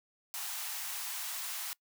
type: high-pass noise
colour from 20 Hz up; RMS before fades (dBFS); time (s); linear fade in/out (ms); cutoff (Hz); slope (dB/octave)
white; -39; 0.34-1.73; 0; 720; 48
effects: noise-tail reverb RT60 0.1 s tail -23 dB re dry